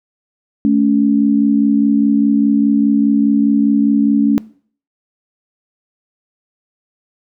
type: tone pair together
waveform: sine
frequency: 217.2 / 282.1 Hz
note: A3 / C#4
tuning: -22 / +30 cents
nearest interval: perfect fourth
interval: 452 cents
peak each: -12 dBFS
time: 0.65-4.38 s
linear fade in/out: 0 ms
effects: noise-tail reverb RT60 0.5 s tail -22 dB re dry